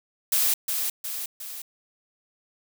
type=noise with echo; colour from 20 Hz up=blue; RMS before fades=-22 dBFS; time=0.32-0.54 s; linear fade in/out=5 ms; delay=360 ms; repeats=3; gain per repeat=-5 dB; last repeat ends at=1.62 s; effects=none